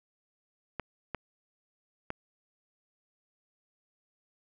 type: clicks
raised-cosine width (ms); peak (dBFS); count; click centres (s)
0.5; -19; 3; 0.797 / 1.147 / 2.104
effects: none